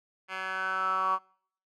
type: tone with band-pass filter sweep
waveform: 10% pulse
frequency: 188.7 Hz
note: F#3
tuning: 34 cents sharp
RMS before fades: -30 dBFS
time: 0.28-1.19 s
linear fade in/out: 50 ms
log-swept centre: 1900 to 1100 Hz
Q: 8.4
effects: noise-tail reverb RT60 0.6 s tail -25 dB re dry